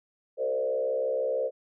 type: tone with frequency modulation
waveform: sine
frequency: 525 Hz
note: C5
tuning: 6 cents sharp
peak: -25 dBFS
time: 0.37-1.51 s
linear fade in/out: 50 ms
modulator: 66.1 Hz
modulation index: 1.1
effects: none